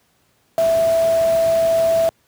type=tone in noise; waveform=sine; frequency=659.3 Hz; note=E5; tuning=in tune; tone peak=-13 dBFS; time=0.58-2.09 s; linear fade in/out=0 ms; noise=pink; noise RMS=-31 dBFS; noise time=0.58-2.09 s; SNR=+15 dB; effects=pink hiss -61 dBFS RMS until 2.27 s + high-pass 80 Hz 12 dB/octave